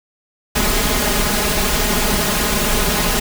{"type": "noise with comb filter", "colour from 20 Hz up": "pink", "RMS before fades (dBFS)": -17, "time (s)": [0.55, 3.2], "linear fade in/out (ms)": 10, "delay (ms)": 4.8, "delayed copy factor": 0.8, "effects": []}